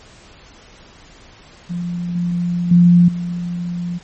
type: tone with level steps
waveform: sine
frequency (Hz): 174.61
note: F3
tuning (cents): 0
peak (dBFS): -20 / -16 / -6 / -20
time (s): 1.69-3.99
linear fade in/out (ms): 20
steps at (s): 2.15 / 2.71 / 3.08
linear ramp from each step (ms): 5
effects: pink hiss -44 dBFS RMS until 4.03 s + MP3 32 kbps